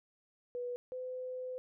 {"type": "tone pair in turn", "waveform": "sine", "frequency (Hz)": [489.6, 508.2], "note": ["B4", "B4"], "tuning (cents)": [-15, 49], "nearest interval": "minor second", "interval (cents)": 64, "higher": "second", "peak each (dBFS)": [-36, -38], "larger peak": "first", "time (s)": [[0.55, 0.76], [0.92, 1.58]], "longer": "second", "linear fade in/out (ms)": 0, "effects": []}